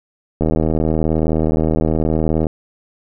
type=click train; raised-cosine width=2 ms; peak=-4 dBFS; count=164; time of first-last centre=0.41-2.468 s; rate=79.2 Hz; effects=none